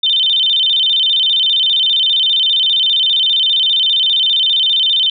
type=tone with vibrato; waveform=sine; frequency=3332 Hz; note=G#7; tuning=5 cents sharp; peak=-10 dBFS; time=0.03-5.1 s; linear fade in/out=5 ms; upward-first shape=square; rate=15 Hz; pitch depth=140 cents each way; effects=none